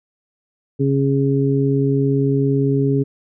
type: harmonic tone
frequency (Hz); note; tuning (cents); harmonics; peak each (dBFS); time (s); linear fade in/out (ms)
137.7; C#3; -11; 1 / 2 / 3; -17 / -19 / -20; 0.79-3.04; 20
effects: none